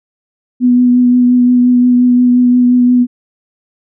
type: tone with vibrato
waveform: sine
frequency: 246.9 Hz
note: B3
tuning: in tune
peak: -5 dBFS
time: 0.6-3.07 s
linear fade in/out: 50 ms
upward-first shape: triangle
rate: 5.7 Hz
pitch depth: 18 cents each way
effects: none